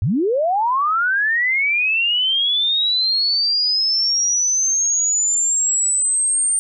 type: linear sweep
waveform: sine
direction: up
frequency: 79.9 to 8840 Hz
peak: -15 dBFS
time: 0.02-6.59 s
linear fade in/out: 0 ms
effects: none